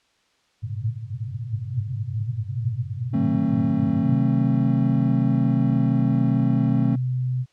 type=band-pass noise; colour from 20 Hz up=white; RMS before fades=-28 dBFS; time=0.62-4.16 s; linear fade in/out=10 ms; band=100 to 130 Hz; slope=96 dB/octave
type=chord; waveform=triangle; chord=D# diminished seventh; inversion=none; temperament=just; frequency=155.56 / 186.68 / 224 / 268.8 Hz; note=D#3 / F#3 / A3 / C4; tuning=0 / +16 / +31 / +47 cents; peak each=-24 / -25 / -21 / -22 dBFS; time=3.13-6.96 s; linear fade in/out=10 ms
type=tone with pitch glide; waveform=sine; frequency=130.81 to 126.79 Hz; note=C3 to B2; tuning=0 to +46 cents; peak=-21 dBFS; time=4.01-7.46 s; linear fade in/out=50 ms; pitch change=-54 cents; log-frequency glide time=5.04-6.89 s
effects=white hiss -64 dBFS RMS until 7.52 s + low-pass 5000 Hz 12 dB/octave